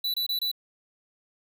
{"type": "tone bursts", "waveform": "square", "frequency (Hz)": 3962, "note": "B7", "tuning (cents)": 5, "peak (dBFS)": -26, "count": 4, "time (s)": [0.04, 0.515], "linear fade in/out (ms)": 5, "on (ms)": 100, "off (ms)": 25, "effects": []}